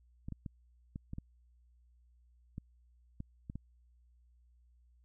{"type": "clicks", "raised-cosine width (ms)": 5, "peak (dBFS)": -29, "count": 10, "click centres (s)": [0.285, 0.323, 0.462, 0.959, 1.134, 1.184, 2.581, 3.204, 3.499, 3.556], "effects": ["added 60 Hz sine -63 dBFS peak until 5.04 s"]}